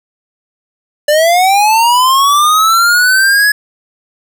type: linear sweep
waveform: square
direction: up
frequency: 583 to 1699 Hz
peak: -7 dBFS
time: 1.08-3.52 s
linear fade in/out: 5 ms
effects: none